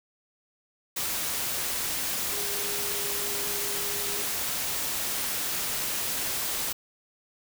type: tone in noise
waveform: sine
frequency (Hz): 407.4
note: G#4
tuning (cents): -33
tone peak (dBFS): -39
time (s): 2.32-4.23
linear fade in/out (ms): 10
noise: white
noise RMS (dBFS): -30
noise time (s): 0.96-6.73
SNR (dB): -12
effects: none